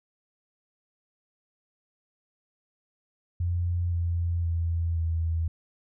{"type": "tone with pitch steps", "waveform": "sine", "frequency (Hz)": [87.31, 85.56, 83.85, 82.17], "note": ["F2", "F2", "E2", "E2"], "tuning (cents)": [0, -35, 30, -5], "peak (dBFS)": -24, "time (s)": [3.4, 5.48], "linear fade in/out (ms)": 5, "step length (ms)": 520, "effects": []}